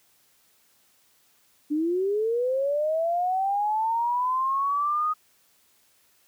sine linear sweep, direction up, 290 to 1252 Hz, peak -22 dBFS, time 1.7-5.14 s, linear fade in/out 20 ms, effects white hiss -63 dBFS RMS until 6.27 s + high-pass 60 Hz 12 dB/octave

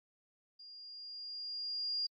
sine tone with level ramp, 4821 Hz, D8, 45 cents sharp, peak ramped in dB -51 to -32 dBFS, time 0.59-2.07 s, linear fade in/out 10 ms, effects AAC 64 kbps

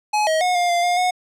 square tone with pitch steps, 845 / 634 / 725 / 706 / 695 / 709 / 728 Hz, G#5 / D#5 / F#5 / F5 / F5 / F5 / F#5, +30 / +32 / -35 / +19 / -9 / +26 / -28 cents, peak -17 dBFS, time 0.13-1.11 s, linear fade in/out 10 ms, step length 140 ms, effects low-pass 9000 Hz 12 dB/octave

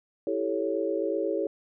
sine chord, A dominant seventh, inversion second, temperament equal, 329.6 / 392 / 440 / 554.4 Hz, E4 / G4 / A4 / C#5, 0 / 0 / 0 / 0 cents, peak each -31 dBFS, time 0.27-1.47 s, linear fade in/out 2 ms, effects none

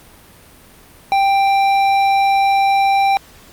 sine tone with hard clipping, 787 Hz, G5, 7 cents sharp, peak -13 dBFS, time 1.12-3.17 s, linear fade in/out 0 ms, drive 10 dB, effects pink hiss -44 dBFS RMS until 3.52 s + Opus 48 kbps

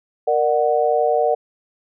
sine chord, Bb augmented, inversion none, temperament equal with one note detuned, 466.2 / 596.9 / 740 Hz, Bb4 / D5 / F#5, 0 / +28 / 0 cents, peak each -19 dBFS, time 0.27-1.35 s, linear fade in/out 10 ms, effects none

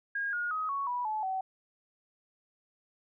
sine tone with pitch steps, 1628 / 1433.7 / 1262.6 / 1112 / 979.3 / 862.4 / 759.5 Hz, G#6 / F6 / D#6 / C#6 / B5 / A5 / F#5, -35 / +45 / +25 / +5 / -15 / -35 / +45 cents, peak -30 dBFS, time 0.15-1.41 s, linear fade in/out 5 ms, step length 180 ms, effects none

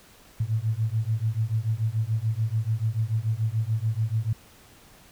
sine beating tone pair, 107.6 / 114.5 Hz, A2 / A#2, -38 / -31 cents, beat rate 6.9 Hz, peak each -26 dBFS, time 0.4-4.33 s, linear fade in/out 5 ms, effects pink hiss -53 dBFS RMS until 5.11 s

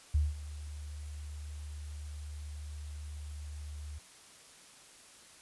sine tone with ADSR envelope, 74.4 Hz, D2, 23 cents sharp, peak -23 dBFS, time 0.14-3.99 s, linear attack 10 ms, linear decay 190 ms, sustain -17 dB, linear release 13 ms, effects white hiss -56 dBFS RMS until 5.41 s + resampled to 24000 Hz

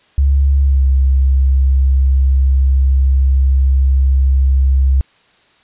sine tone with pitch glide, 69.1 to 66.71 Hz, C#2 to C2, -5 to +34 cents, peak -8 dBFS, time 0.18-5.01 s, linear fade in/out 0 ms, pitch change -61 cents, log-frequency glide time 0.63-0.84 s, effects white hiss -52 dBFS RMS until 5.63 s + resampled to 8000 Hz

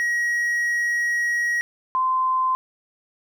triangle / sine tone pair in turn, 1901 / 1035.3 Hz, A#6 / C6, +33 / -19 cents, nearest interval major seventh, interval 1052 cents, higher first, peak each -18 dBFS, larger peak neither, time 0-1.61 / 1.95-2.55 s, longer first, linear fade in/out 0 ms, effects none

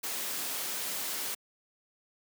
white noise, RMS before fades -35 dBFS, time 0.03-1.35 s, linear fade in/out 10 ms, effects high-pass 200 Hz 12 dB/octave

